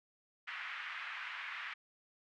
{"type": "band-pass noise", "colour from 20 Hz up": "white", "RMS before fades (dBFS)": -44, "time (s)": [0.47, 1.74], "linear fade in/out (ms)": 10, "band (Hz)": [1200, 2400], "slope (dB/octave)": 24, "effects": []}